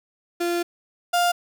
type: tone pair in turn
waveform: 35% pulse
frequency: 346 / 701.7 Hz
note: F4 / F5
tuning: -16 / +8 cents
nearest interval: octave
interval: 1224 cents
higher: second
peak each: -20 / -16 dBFS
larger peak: second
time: 0.4-0.63 / 1.13-1.32 s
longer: first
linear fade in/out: 10 ms
effects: none